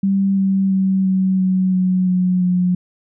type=tone with pitch steps; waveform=sine; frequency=195.4 / 193.16 / 190.94 / 188.74 / 186.58 / 184.43 / 182.31 / 180.22 Hz; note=G3 / G3 / G3 / F#3 / F#3 / F#3 / F#3 / F#3; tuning=-5 / -25 / -45 / +35 / +15 / -5 / -25 / -45 cents; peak=-13 dBFS; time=0.03-2.75 s; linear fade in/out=5 ms; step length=340 ms; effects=none